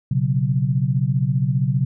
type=chord; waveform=sine; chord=B suspended second; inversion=none; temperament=equal; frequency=123.47 / 138.59 / 185 Hz; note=B2 / C#3 / F#3; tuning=0 / 0 / 0 cents; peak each=-21 / -19 / -25 dBFS; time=0.11-1.85 s; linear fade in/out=5 ms; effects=none